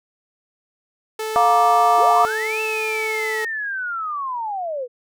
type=tone; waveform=sawtooth; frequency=437 Hz; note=A4; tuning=12 cents flat; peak=-20 dBFS; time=1.19-3.45 s; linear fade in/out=5 ms
type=harmonic tone; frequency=235 Hz; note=A#3; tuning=14 cents sharp; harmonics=3 / 4 / 5; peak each=-15 / -20 / -17 dBFS; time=1.36-2.25 s; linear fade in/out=0 ms
type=linear two-way sweep; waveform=sine; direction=up then down; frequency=281.1 to 2662 to 469.2 Hz; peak=-23 dBFS; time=1.97-4.88 s; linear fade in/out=50 ms; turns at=2.61 s
effects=none